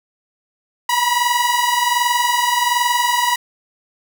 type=tone pair together; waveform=sawtooth; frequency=959 / 980.3 Hz; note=A#5 / B5; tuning=+49 / -13 cents; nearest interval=unison; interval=38 cents; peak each=-14 dBFS; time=0.89-3.36 s; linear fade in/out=5 ms; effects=none